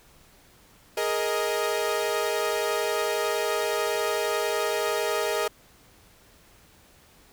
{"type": "chord", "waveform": "sawtooth", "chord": "Ab suspended second", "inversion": "none", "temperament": "equal with one note detuned", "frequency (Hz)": [415.3, 466.2, 624.8], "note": ["Ab4", "Bb4", "Eb5"], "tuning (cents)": [0, 0, 7], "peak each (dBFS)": -25, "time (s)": [0.97, 5.48], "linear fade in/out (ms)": 5, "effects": ["pink hiss -56 dBFS RMS until 7.32 s"]}